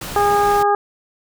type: noise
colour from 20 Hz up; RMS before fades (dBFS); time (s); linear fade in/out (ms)
pink; -29; 0.01-0.63; 5
type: harmonic tone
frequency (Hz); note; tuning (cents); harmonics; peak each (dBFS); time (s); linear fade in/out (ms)
408.7; G#4; -28; 1 / 2 / 3 / 4; -18 / -15 / -20 / -28; 0.16-0.75; 2
effects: none